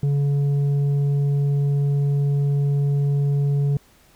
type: tone with tanh clipping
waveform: sine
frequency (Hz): 142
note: C#3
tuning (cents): +42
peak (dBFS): -18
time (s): 0.03-3.77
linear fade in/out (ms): 2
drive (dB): 5
effects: pink hiss -55 dBFS RMS until 4.15 s